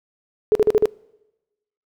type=tone bursts; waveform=sine; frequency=427 Hz; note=G#4; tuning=48 cents sharp; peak=-11 dBFS; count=5; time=0.52-0.856 s; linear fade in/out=0 ms; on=32 ms; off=44 ms; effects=noise-tail reverb RT60 1.0 s tail -25 dB re dry